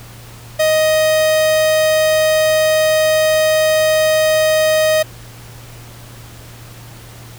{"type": "tone", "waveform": "45% pulse", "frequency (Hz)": 625, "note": "D#5", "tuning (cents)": 8, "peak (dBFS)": -11, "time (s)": [0.59, 5.03], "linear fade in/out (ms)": 10, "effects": ["added 117 Hz sine -36 dBFS peak until 7.38 s", "pink hiss -39 dBFS RMS until 7.38 s"]}